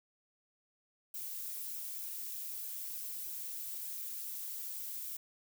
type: noise with flanger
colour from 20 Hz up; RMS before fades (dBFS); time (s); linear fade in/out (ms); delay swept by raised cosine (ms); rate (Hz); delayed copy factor
violet; -42; 1.14-5.17; 5; 1.2 to 3.8; 3.3; +0.5
effects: none